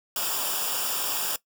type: noise with comb filter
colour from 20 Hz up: white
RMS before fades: -28 dBFS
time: 0.16-1.36 s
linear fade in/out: 2 ms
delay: 0.48 ms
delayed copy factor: -0.8
effects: noise-tail reverb RT60 0.1 s tail -18 dB re dry